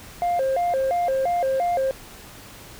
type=tone with vibrato; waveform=sine; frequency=611 Hz; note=D#5; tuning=32 cents flat; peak=-17 dBFS; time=0.22-1.91 s; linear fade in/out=0 ms; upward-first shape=square; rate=2.9 Hz; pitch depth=240 cents each way; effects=tanh soft clip ceiling -18 dBFS + pink hiss -43 dBFS RMS until 2.79 s